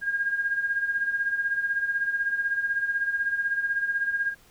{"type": "tone with tremolo", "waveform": "sine", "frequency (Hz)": 1622, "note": "G#6", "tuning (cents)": -41, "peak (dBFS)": -21, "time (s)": [0.01, 4.35], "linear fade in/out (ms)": 50, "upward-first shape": "sine", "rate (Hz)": 16, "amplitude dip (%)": 65, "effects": ["pink hiss -57 dBFS RMS until 4.5 s"]}